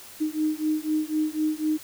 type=beating tone pair; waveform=sine; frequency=307 / 311 Hz; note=D#4 / D#4; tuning=-23 / -1 cents; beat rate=4 Hz; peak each=-26 dBFS; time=0.2-1.78 s; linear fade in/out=20 ms; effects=white hiss -45 dBFS RMS until 1.83 s